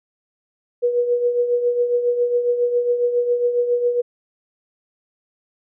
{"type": "tone with tremolo", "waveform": "sine", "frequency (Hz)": 484.3, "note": "B4", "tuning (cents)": -34, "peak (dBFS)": -13, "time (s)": [0.82, 4.02], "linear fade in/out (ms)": 20, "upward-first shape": "triangle", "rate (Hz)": 7.3, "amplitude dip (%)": 65, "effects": []}